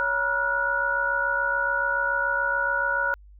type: tone cluster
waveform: sine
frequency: 559 / 958 / 1394 / 1461 Hz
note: C#5 / A#5 / F6 / F#6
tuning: +14 / +47 / -4 / -22 cents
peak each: -31 / -29 / -29 / -24 dBFS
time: 0-3.14 s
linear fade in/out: 0 ms
effects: added 50 Hz sine -46 dBFS peak until 3.39 s